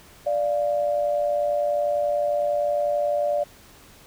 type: tone pair together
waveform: sine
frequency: 586.9 / 698 Hz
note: D5 / F5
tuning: -1 / -1 cents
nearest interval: minor third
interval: 300 cents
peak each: -21 / -27 dBFS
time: 0.26-3.44 s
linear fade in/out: 10 ms
effects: pink hiss -50 dBFS RMS until 4.06 s